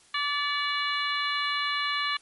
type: harmonic tone with a mistuned harmonic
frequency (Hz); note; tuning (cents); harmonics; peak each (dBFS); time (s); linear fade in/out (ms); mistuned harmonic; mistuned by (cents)
580; D5; -22; 2 / 3 / 4 / 5 / 6 / 7; -30 / -32 / -33 / -34 / -35 / -35; 0.14-2.17; 5; 4; -33
effects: white hiss -58 dBFS RMS until 2.21 s + MP3 48 kbps